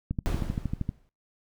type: click train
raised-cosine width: 5 ms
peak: -16 dBFS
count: 11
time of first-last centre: 0.11-0.891 s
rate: 12.8 Hz
type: noise with exponential decay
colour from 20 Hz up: brown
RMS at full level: -25 dBFS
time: 0.26-1.09 s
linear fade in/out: 0 ms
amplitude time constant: 180 ms
effects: noise-tail reverb RT60 0.3 s tail -26 dB re dry